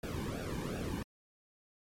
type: noise with flanger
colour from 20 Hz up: brown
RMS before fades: -38 dBFS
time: 0.03-1.03 s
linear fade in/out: 5 ms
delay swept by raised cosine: 0.96 to 1.54 ms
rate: 2.7 Hz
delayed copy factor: -0.85
effects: MP3 64 kbps